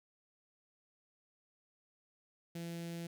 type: tone with notch filter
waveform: sawtooth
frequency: 169.1 Hz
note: E3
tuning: 44 cents sharp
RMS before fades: -43 dBFS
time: 2.55-3.07 s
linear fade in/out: 5 ms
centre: 1100 Hz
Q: 0.87
effects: none